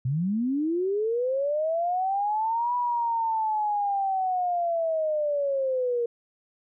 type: linear two-way sweep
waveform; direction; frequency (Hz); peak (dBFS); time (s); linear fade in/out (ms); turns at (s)
sine; up then down; 120 to 982 to 467.2; -23; 0.05-6.06; 5; 2.75
effects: none